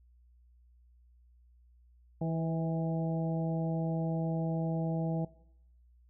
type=harmonic tone with a mistuned harmonic; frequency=162.7 Hz; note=E3; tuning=22 cents flat; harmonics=1 / 2 / 3 / 4 / 5; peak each=-31 / -39 / -41 / -41 / -44 dBFS; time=2.21-5.25 s; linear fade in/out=5 ms; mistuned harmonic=3; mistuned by=+28 cents; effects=noise-tail reverb RT60 0.8 s tail -20 dB re dry + added 60 Hz sine -59 dBFS peak until 6.09 s